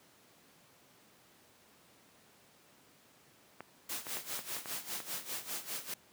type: clicks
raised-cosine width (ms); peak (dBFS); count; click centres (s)
0.5; -28; 7; 3.606 / 4.068 / 4.17 / 4.391 / 4.566 / 4.658 / 5.003
type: noise with tremolo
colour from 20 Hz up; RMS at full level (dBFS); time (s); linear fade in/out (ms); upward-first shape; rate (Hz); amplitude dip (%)
white; -38; 3.89-5.94; 5; sine; 5; 80
effects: pink hiss -63 dBFS RMS until 6.12 s + high-pass 150 Hz 12 dB/octave